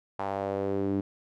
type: tone with band-pass filter sweep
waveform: sawtooth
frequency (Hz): 98.5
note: G2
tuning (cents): +9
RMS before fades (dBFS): -30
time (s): 0.19-1.01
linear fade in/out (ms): 5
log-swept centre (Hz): 870 to 280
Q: 2.7
effects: none